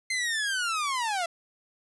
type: linear sweep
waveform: sawtooth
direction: down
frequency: 2093 to 659.3 Hz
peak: -23 dBFS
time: 0.1-1.26 s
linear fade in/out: 5 ms
effects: resampled to 24000 Hz